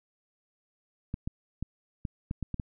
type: clicks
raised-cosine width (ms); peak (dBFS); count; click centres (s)
5; -20; 8; 1.141 / 1.275 / 1.626 / 2.052 / 2.311 / 2.427 / 2.543 / 2.598
effects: none